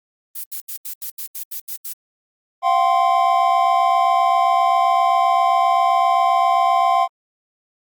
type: noise bursts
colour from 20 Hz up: violet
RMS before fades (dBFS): -28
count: 10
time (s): 0.35-1.934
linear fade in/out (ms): 10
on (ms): 90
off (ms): 76
type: chord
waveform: triangle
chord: F suspended second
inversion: none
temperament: equal with one note detuned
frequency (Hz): 698.5 / 766.1 / 1046.5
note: F5 / G5 / C6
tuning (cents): 0 / -40 / 0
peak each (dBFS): -16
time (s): 2.62-7.08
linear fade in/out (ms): 50
effects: Opus 32 kbps